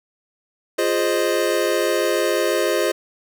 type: chord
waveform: square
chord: F minor seventh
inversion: none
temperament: equal with one note detuned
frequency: 349.2 / 415.3 / 523.3 / 617.6 Hz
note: F4 / Ab4 / C5 / Eb5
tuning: 0 / 0 / 0 / -13 cents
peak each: -24 dBFS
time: 0.78-2.92 s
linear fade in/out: 10 ms
effects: none